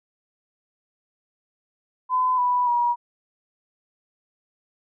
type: tone with pitch steps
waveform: sine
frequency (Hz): 1014 / 986.3 / 959.3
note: B5 / B5 / A#5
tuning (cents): +45 / -3 / +49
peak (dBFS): -18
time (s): 2.09-2.96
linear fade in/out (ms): 50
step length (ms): 290
effects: none